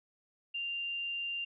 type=tone; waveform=sine; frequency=2787 Hz; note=F7; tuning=4 cents flat; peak=-34 dBFS; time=0.54-1.45 s; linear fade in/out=10 ms; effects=none